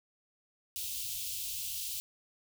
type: band-stop noise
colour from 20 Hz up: white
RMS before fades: -38 dBFS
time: 0.76-2 s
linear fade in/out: 0 ms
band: 110 to 2700 Hz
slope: 48 dB/octave
effects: none